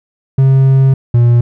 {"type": "tone pair in turn", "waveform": "triangle", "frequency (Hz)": [134.1, 119.47], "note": ["C3", "A#2"], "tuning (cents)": [43, 43], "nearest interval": "major second", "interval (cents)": 200, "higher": "first", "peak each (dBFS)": -3, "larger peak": "neither", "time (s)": [[0.38, 0.94], [1.14, 1.41]], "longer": "first", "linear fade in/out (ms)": 5, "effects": []}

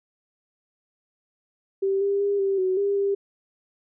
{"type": "tone with pitch steps", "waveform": "sine", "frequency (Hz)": [389.5, 399, 403, 391.1, 373.3, 400.9, 397.9], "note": ["G4", "G4", "G4", "G4", "F#4", "G4", "G4"], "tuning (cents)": [-11, 31, 48, -4, 15, 39, 26], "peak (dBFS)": -20, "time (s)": [1.82, 3.15], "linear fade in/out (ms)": 10, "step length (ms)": 190, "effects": []}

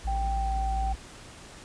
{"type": "tone", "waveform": "triangle", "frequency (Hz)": 55.7, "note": "A1", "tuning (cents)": 22, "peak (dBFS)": -25, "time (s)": [0.04, 0.96], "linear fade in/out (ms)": 20}
{"type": "tone with pitch glide", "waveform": "sine", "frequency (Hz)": [784, 773.7], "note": ["G5", "G5"], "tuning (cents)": [0, -23], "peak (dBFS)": -29, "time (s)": [0.07, 0.93], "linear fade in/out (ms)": 10, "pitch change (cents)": -23, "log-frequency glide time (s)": [0.37, 0.53]}
{"effects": ["pink hiss -47 dBFS RMS until 1.64 s", "resampled to 22050 Hz"]}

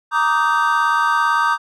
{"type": "chord", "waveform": "triangle", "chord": "Eb major seventh", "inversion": "second", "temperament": "just", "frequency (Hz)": [933.4, 1166.7, 1244.5, 1555.6], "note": ["Bb5", "D6", "Eb6", "G6"], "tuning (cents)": [2, -12, 0, -14], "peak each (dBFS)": -18, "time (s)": [0.11, 1.58], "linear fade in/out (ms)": 50, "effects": []}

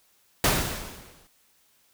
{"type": "noise with exponential decay", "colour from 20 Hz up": "pink", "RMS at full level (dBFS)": -19, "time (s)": [0.44, 1.27], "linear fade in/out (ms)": 2, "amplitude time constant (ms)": 180, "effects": ["white hiss -64 dBFS RMS until 1.93 s"]}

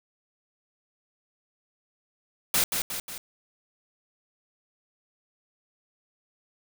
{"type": "noise with echo", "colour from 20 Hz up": "white", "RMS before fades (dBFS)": -23, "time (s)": [2.54, 2.64], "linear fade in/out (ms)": 2, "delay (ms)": 180, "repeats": 3, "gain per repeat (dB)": -5, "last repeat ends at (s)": 3.18, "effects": []}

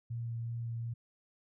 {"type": "tone with vibrato", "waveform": "sine", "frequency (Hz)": 116.54, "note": "A#2", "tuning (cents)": 0, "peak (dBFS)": -35, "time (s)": [0.1, 0.94], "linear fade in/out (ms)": 10, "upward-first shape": "sine", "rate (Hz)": 2.7, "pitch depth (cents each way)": 11, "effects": []}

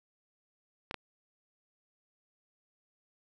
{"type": "clicks", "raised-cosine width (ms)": 0.3, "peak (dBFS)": -20, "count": 2, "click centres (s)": [0.911, 0.943], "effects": []}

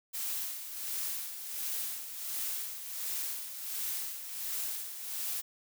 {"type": "noise with tremolo", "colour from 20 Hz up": "blue", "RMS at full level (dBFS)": -35, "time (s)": [0.13, 5.42], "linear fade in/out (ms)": 20, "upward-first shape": "sine", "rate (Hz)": 1.4, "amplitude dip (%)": 60, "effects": []}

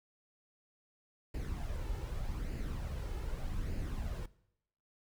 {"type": "noise with flanger", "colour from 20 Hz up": "brown", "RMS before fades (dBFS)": -38, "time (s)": [1.34, 4.26], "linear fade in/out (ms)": 5, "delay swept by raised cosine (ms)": [0.42, 2.32], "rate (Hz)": 0.83, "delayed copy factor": 0.5, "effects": ["noise-tail reverb RT60 0.8 s tail -20 dB re dry"]}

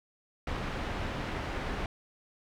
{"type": "low-pass noise", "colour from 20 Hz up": "pink", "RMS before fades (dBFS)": -35, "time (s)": [0.47, 1.86], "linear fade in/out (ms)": 2, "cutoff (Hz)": 2600, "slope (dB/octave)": 12, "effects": []}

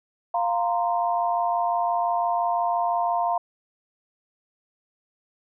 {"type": "chord", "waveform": "sine", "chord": "F suspended fourth", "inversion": "none", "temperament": "equal with one note detuned", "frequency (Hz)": [698.5, 932.3, 1038.1], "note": ["F5", "Bb5", "C6"], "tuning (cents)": [0, 0, -14], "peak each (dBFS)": [-23, -26, -29], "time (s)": [0.34, 3.38], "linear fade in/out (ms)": 5, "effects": []}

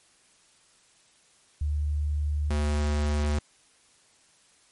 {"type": "tone pair in turn", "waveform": ["sine", "square"], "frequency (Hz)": [74.1, 74.1], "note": ["D2", "D2"], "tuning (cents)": [16, 16], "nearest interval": "unison", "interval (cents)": 0, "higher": "neither", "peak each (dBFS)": -24, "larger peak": "neither", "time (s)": [[1.61, 2.5], [2.5, 3.39]], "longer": "neither", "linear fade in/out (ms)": 5, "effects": ["white hiss -61 dBFS RMS until 4.71 s", "MP3 48 kbps"]}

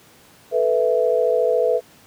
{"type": "chord", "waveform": "sine", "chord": "A suspended second", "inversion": "none", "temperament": "equal", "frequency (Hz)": [440, 493.9, 659.3], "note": ["A4", "B4", "E5"], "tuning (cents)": [0, 0, 0], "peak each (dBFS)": [-21, -18, -21], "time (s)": [0.51, 1.81], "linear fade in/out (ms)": 50, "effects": ["pink hiss -50 dBFS RMS until 2.06 s", "high-pass 100 Hz 12 dB/octave"]}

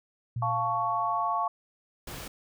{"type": "tone with exponential decay", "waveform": "sine", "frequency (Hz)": 118.6, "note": "A#2", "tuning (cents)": 30, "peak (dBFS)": -28, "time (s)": [0.36, 1.47], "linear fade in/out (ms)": 5, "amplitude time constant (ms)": 240}
{"type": "chord", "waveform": "sine", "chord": "F augmented", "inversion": "none", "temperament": "equal with one note detuned", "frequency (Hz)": [698.5, 880, 1113.2], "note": ["F5", "A5", "C#6"], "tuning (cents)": [0, 0, 7], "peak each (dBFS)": [-31, -31, -28], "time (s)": [0.42, 1.48], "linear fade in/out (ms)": 5}
{"type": "noise", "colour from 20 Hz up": "pink", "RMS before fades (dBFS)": -40, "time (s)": [2.07, 2.28], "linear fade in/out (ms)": 5}
{"effects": []}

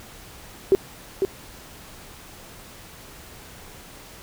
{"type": "tone with echo", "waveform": "sine", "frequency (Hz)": 386.3, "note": "G4", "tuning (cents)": -25, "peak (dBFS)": -11, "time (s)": [0.72, 0.75], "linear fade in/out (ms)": 0, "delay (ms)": 500, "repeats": 1, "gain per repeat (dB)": -6, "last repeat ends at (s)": 1.25, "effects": ["pink hiss -44 dBFS RMS until 4.22 s"]}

